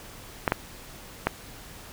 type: clicks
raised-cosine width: 0.5 ms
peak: -6 dBFS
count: 3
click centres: 0.478 / 0.521 / 1.27 s
effects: pink hiss -45 dBFS RMS until 1.92 s